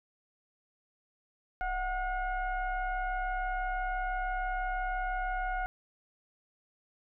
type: tone with frequency modulation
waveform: sine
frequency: 740 Hz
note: F#5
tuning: in tune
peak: -30 dBFS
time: 1.61-5.66 s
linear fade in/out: 0 ms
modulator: 707 Hz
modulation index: 1.1
effects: none